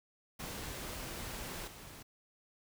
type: noise with level steps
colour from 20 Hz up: pink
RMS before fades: -43 / -51 dBFS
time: 0.39-2.03 s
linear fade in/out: 10 ms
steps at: 1.67 s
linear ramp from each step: 10 ms
effects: none